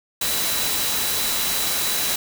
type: tone in noise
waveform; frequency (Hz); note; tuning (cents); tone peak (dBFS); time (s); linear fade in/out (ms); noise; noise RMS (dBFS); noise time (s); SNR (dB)
sine; 3951; B7; 0; -29; 0.21-2.16; 5; white; -23; 0.21-2.16; -9
effects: none